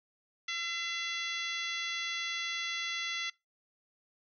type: harmonic tone with a mistuned harmonic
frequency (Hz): 679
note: F5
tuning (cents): -49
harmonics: 2 / 3 / 4 / 5 / 6 / 7 / 8 / 9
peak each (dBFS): -44 / -37 / -42 / -39 / -45 / -48 / -53 / -46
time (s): 0.48-3.3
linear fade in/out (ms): 5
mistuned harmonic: 7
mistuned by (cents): -29
effects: noise-tail reverb RT60 0.2 s tail -22 dB re dry